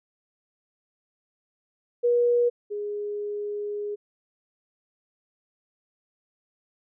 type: tone pair in turn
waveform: sine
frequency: 480.9 / 413.6 Hz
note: B4 / G#4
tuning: -46 / -7 cents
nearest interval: minor third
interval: 261 cents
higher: first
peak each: -18 / -28 dBFS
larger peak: first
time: 2.03-2.5 / 2.7-3.96 s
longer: second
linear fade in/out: 20 ms
effects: none